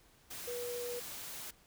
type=tone in noise; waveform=sine; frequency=484.6 Hz; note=B4; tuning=33 cents flat; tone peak=-38 dBFS; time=0.47-1 s; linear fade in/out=10 ms; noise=white; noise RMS=-45 dBFS; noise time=0.3-1.51 s; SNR=+4 dB; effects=pink hiss -65 dBFS RMS until 1.66 s